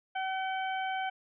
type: harmonic tone with a mistuned harmonic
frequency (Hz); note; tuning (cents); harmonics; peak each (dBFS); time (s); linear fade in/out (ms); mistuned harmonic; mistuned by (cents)
760; F#5; +46; 1 / 2 / 3 / 4; -32 / -38 / -42 / -44; 0.15-1.1; 10; 4; +25
effects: none